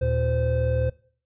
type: tone cluster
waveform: triangle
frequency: 76.4 / 116 / 516 Hz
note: D#2 / A#2 / C5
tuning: -31 / -8 / -24 cents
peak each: -23 dBFS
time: 0.01-0.9 s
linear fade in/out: 10 ms
effects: noise-tail reverb RT60 0.5 s tail -22 dB re dry + resampled to 8000 Hz